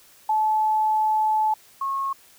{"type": "tone pair in turn", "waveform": "sine", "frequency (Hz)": [865, 1089.8], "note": ["A5", "C#6"], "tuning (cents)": [-30, -30], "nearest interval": "major third", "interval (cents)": 400, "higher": "second", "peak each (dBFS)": [-18, -23], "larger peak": "first", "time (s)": [[0.29, 1.54], [1.81, 2.13]], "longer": "first", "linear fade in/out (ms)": 5, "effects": ["white hiss -53 dBFS RMS until 2.38 s"]}